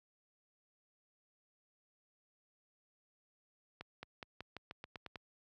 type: accelerating click train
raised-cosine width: 0.3 ms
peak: -29 dBFS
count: 10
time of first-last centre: 3.81-5.158 s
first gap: 220 ms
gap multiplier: 0.9
effects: high-pass 60 Hz 12 dB/octave